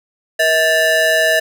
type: ring-modulated tone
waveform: square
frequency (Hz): 559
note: C#5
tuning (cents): +14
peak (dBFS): -9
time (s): 0.39-1.4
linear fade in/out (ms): 10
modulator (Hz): 1200
effects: none